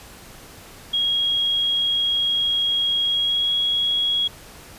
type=tone with pitch glide; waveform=sine; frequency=3287 to 3321 Hz; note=G#7 to G#7; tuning=-19 to -1 cents; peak=-18 dBFS; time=0.93-4.28 s; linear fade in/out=10 ms; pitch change=+18 cents; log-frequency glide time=3.02-3.54 s; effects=pink hiss -43 dBFS RMS until 4.78 s + resampled to 32000 Hz